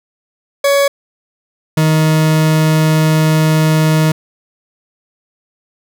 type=tone pair in turn; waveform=40% pulse; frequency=561 / 156.74 Hz; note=C#5 / D#3; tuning=+21 / +13 cents; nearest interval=octave + minor seventh; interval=2208 cents; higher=first; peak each=-8 dBFS; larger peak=neither; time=0.64-0.88 / 1.77-4.12 s; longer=second; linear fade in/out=5 ms; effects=none